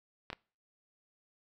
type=clicks; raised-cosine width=0.3 ms; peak=-23 dBFS; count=2; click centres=0.302 / 0.33 s; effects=noise-tail reverb RT60 0.4 s tail -24 dB re dry